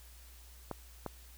clicks, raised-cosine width 1 ms, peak -23 dBFS, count 2, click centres 0.713 / 1.063 s, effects added 60 Hz sine -53 dBFS peak until 1.37 s + white hiss -59 dBFS RMS until 1.37 s

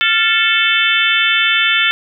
harmonic tone with a mistuned harmonic, 440 Hz, A4, in tune, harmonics 3 / 4 / 5 / 6 / 7 / 8, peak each -18 / -18 / -18 / -18 / -18 / -18 dBFS, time 0.01-1.91 s, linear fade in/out 0 ms, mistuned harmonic 3, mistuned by +88 cents, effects none

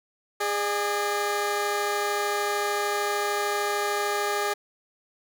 15% pulse tone pair together, 411.1 / 600 Hz, G#4 / D5, -18 / +37 cents, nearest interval perfect fifth, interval 655 cents, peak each -19 / -25 dBFS, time 0.4-4.54 s, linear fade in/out 10 ms, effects none

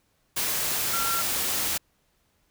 sine tone in noise, 1365 Hz, F6, 40 cents flat, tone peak -28 dBFS, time 0.93-1.22 s, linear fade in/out 10 ms, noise white, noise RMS -27 dBFS, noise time 0.36-1.78 s, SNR -4 dB, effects pink hiss -69 dBFS RMS until 2.5 s

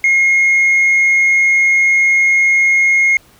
sine tone, 2149 Hz, C7, 46 cents sharp, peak -6 dBFS, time 0.04-3.17 s, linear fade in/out 2 ms, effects tanh soft clip ceiling -7 dBFS + pink hiss -48 dBFS RMS until 3.39 s

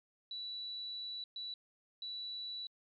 sine tone bursts at uneven times, 3944 Hz, B7, 3 cents flat, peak -40 dBFS, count 3, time 0.31-1.24 / 1.36-1.54 / 2.02-2.67 s, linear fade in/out 2 ms, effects MP3 96 kbps

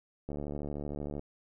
click train, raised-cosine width 2 ms, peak -25 dBFS, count 67, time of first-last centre 0.29-1.194 s, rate 73 Hz, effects none

